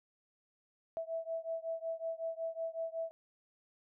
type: beating tone pair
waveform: sine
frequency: 654 / 659.4 Hz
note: E5 / E5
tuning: -14 / 0 cents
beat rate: 5.4 Hz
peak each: -39 / -40 dBFS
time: 0.97-3.11 s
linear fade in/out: 0 ms
effects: none